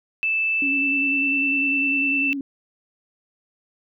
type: tone with pitch glide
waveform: sine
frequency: 2637 to 2661 Hz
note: E7 to E7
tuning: 0 to +16 cents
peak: -19 dBFS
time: 0.23-2.33 s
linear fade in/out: 0 ms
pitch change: +16 cents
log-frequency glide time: 0.41-1.33 s
type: tone with vibrato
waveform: sine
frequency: 277.2 Hz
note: C#4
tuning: in tune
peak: -25 dBFS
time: 0.62-2.41 s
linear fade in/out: 2 ms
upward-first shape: square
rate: 10 Hz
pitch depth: 30 cents each way
effects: none